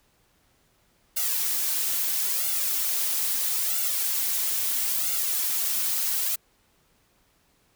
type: noise with flanger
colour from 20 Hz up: blue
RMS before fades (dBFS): -26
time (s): 1.16-6.36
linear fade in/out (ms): 10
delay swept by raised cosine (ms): 1.4 to 4.7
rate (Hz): 0.76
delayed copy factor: +0.9
effects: pink hiss -65 dBFS RMS until 7.75 s